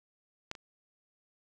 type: clicks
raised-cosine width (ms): 0.2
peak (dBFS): -19 / -30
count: 2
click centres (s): 0.514 / 0.552
effects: none